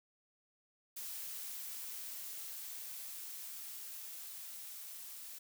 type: noise with level ramp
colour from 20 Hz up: blue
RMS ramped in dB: -44 to -49 dBFS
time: 0.96-5.39 s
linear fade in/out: 10 ms
effects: none